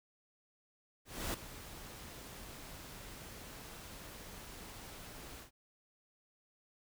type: noise with ADSR envelope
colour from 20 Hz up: pink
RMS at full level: -37 dBFS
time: 1.05-5.51 s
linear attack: 290 ms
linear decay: 5 ms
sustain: -13 dB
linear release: 110 ms
effects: none